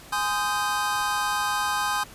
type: chord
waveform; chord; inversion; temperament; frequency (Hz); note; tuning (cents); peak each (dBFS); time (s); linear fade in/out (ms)
square; Ab major seventh; none; equal with one note detuned; 830.6 / 1029.7 / 1244.5 / 1568; Ab5 / C6 / Eb6 / G6; 0 / -28 / 0 / 0; -30; 0.12-2.04; 10
effects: pink hiss -46 dBFS RMS until 2.14 s + resampled to 32000 Hz